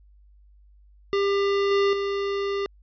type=tone with level steps; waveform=square; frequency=398.6 Hz; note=G4; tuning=29 cents sharp; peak=-21 / -19 / -25 dBFS; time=1.13-2.66 s; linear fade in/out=0 ms; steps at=1.71 / 1.93 s; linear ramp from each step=2 ms; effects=added 50 Hz sine -51 dBFS peak until 2.82 s + resampled to 11025 Hz